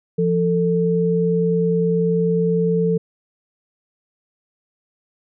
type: tone pair together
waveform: sine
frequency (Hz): 171.9 / 444.8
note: F3 / A4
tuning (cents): -27 / +19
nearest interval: octave + major third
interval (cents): 1646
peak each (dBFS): -18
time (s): 0.18-2.98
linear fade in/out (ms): 10
effects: none